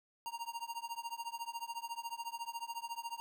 square tone with tremolo, 932.3 Hz, A#5, in tune, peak -37 dBFS, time 0.26-3.2 s, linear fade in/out 0 ms, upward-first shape triangle, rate 14 Hz, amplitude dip 100%, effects 12-bit

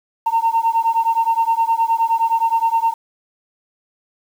sine beating tone pair, 907 / 916.6 Hz, A#5 / A#5, -48 / -29 cents, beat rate 9.6 Hz, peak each -16 / -16 dBFS, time 0.26-2.94 s, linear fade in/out 10 ms, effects tanh soft clip ceiling -9 dBFS + 7-bit

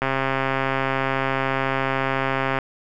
click train, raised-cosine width 0.5 ms, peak -7 dBFS, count 345, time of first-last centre 0.02-2.587 s, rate 134 Hz, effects none

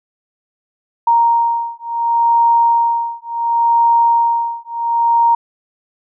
sine beating tone pair, 932.3 / 933 Hz, A#5 / A#5, 0 / +1 cents, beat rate 0.7 Hz, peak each -14 dBFS, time 1.07-5.35 s, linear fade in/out 5 ms, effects none

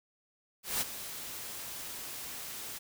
white noise with ADSR envelope, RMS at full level -30 dBFS, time 0.63-2.79 s, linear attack 180 ms, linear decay 26 ms, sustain -12 dB, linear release 15 ms, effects none

